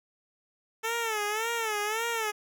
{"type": "tone with vibrato", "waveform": "10% pulse", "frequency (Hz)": 440, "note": "A4", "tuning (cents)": 0, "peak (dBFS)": -20, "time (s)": [0.83, 2.32], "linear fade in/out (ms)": 20, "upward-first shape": "sine", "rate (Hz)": 1.8, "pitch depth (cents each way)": 110, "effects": []}